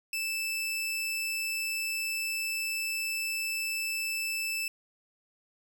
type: tone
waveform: sawtooth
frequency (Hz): 2637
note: E7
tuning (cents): 0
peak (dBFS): -27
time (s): 0.13-4.68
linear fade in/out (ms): 2
effects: 11-bit